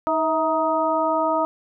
harmonic tone with a mistuned harmonic, 313.4 Hz, D#4, 13 cents sharp, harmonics 1 / 2 / 3 / 4, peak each -27 / -22 / -23 / -25 dBFS, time 0.07-1.45 s, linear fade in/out 0 ms, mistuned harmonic 2, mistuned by +53 cents, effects none

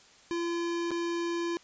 square tone with dropouts, 341.1 Hz, F4, 41 cents flat, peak -30 dBFS, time 0.31-1.57 s, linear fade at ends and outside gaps 0 ms, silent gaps 0.907-0.915 s, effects white hiss -57 dBFS RMS until 1.63 s + resampled to 16000 Hz

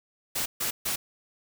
white noise bursts, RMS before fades -29 dBFS, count 3, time 0.35-0.96 s, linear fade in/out 10 ms, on 110 ms, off 140 ms, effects none

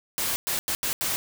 white noise bursts at uneven times, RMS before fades -27 dBFS, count 5, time 0.18-0.36 / 0.47-0.59 / 0.68-0.75 / 0.83-0.93 / 1.01-1.16 s, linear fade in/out 0 ms, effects none

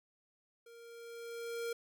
square tone with level ramp, 466.2 Hz, A#4, in tune, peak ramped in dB -55 to -36 dBFS, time 0.66-1.73 s, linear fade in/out 5 ms, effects none

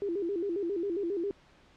sine tone with vibrato, 369.6 Hz, F#4, 2 cents flat, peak -29 dBFS, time 0.02-1.31 s, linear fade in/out 0 ms, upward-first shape square, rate 7.4 Hz, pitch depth 150 cents each way, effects pink hiss -60 dBFS RMS until 1.76 s + low-pass 4000 Hz 12 dB/octave

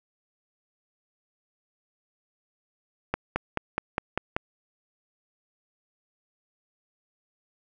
accelerating click train, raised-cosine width 0.5 ms, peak -10 dBFS, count 7, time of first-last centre 3.14-4.365 s, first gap 220 ms, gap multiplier 0.97, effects none

